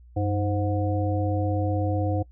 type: harmonic tone with a mistuned harmonic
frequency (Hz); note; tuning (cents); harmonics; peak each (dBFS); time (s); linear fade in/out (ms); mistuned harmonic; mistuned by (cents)
104; G#2; +3; 1 / 3 / 5 / 7; -24 / -29 / -31 / -32; 0.16-2.23; 10; 1; -140
effects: noise-tail reverb RT60 0.1 s tail -22 dB re dry + added 60 Hz sine -47 dBFS peak until 2.31 s